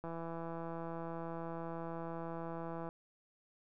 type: click train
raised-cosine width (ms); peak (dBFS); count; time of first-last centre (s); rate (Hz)
1; -30; 474; 0.04-2.889; 166
effects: none